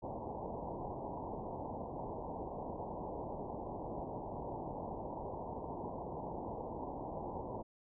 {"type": "low-pass noise", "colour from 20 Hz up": "white", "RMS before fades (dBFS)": -43, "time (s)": [0.02, 7.63], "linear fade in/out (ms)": 20, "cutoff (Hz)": 970, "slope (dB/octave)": 96, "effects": []}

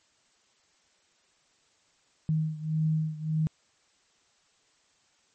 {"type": "beating tone pair", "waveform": "sine", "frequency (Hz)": [156.3, 158], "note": ["D#3", "D#3"], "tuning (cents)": [8, 27], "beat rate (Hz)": 1.7, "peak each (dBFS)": [-27, -30], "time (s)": [2.29, 3.47], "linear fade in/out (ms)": 0, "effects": ["white hiss -67 dBFS RMS until 5.34 s", "MP3 32 kbps"]}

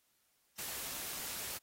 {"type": "noise", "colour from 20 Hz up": "white", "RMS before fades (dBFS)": -42, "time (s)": [0.58, 1.58], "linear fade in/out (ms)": 10, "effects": ["white hiss -75 dBFS RMS until 1.62 s", "AAC 48 kbps"]}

